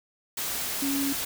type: tone in noise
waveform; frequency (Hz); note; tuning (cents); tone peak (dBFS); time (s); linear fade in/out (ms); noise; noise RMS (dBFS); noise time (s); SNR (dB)
sine; 277.2; C#4; 0; -26; 0.82-1.13; 5; white; -31; 0.37-1.25; +2
effects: none